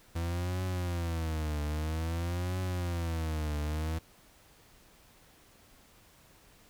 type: tone with vibrato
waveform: 40% pulse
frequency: 83 Hz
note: E2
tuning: 12 cents sharp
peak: -30 dBFS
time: 0.15-3.99 s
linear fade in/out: 10 ms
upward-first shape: triangle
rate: 0.51 Hz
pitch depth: 200 cents each way
effects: pink hiss -60 dBFS RMS until 6.69 s